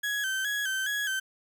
35% pulse tone with vibrato, 1607 Hz, G6, 43 cents sharp, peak -26 dBFS, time 0.03-1.2 s, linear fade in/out 10 ms, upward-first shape square, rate 2.4 Hz, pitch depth 66 cents each way, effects none

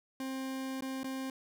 40% pulse tone with dropouts, 264.5 Hz, C4, 19 cents sharp, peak -35 dBFS, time 0.2-1.3 s, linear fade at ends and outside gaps 2 ms, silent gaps 0.808-0.822 / 1.033-1.043 s, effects none

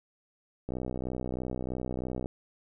click train, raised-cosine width 2 ms, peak -21 dBFS, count 100, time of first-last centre 0.69-2.259 s, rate 63.1 Hz, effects none

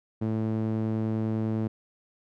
sawtooth tone with band-pass filter, 110 Hz, A2, in tune, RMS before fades -28 dBFS, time 0.21-1.68 s, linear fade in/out 10 ms, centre 240 Hz, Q 1.1, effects none

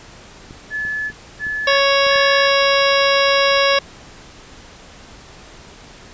clicks, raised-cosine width 3 ms, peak -25 dBFS, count 6, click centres 0.509 / 0.851 / 1.101 / 1.467 / 2.066 / 2.158 s
sine tone bursts, 1722 Hz, A6, 38 cents flat, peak -20 dBFS, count 3, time 0.7-2.5 s, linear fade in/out 50 ms, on 420 ms, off 270 ms
harmonic tone, 554.4 Hz, C#5, in tune, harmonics 1 / 2 / 3 / 4 / 5 / 6 / 7 / 9 / 10, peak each -16 / -19 / -21 / -22 / -23 / -24 / -24 / -26 / -26 dBFS, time 1.67-3.79 s, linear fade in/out 5 ms
effects pink hiss -41 dBFS RMS until 6.13 s + resampled to 16000 Hz

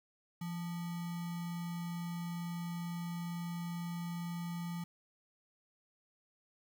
sine tone with sample-and-hold, 171.1 Hz, F3, 35 cents flat, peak -37 dBFS, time 0.41-4.84 s, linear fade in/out 5 ms, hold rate 1050 Hz, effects none

